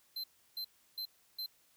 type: tone bursts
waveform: square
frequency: 4100 Hz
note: C8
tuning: 36 cents flat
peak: -38 dBFS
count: 4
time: 0.16-1.462 s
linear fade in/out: 5 ms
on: 78 ms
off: 330 ms
effects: white hiss -69 dBFS RMS until 1.76 s